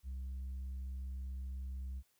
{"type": "tone with tanh clipping", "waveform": "triangle", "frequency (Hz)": 65.41, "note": "C2", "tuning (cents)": 0, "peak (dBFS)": -40, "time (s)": [0.03, 2.03], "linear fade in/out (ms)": 50, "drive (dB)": 7, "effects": ["white hiss -75 dBFS RMS until 2.19 s"]}